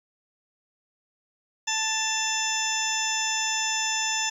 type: harmonic tone with a mistuned harmonic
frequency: 880 Hz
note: A5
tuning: in tune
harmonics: 1 / 2 / 3 / 4 / 6 / 7 / 8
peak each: -32 / -32 / -32 / -32 / -32 / -32 / -32 dBFS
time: 1.67-4.3 s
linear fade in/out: 10 ms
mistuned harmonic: 3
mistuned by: +33 cents
effects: 9-bit